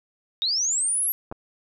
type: linear sweep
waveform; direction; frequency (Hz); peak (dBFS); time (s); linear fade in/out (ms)
sine; up; 3638 to 11710; -21; 0.42-1.12; 0
type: clicks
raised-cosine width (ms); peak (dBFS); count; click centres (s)
1; -21; 2; 1.315 / 1.324
effects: none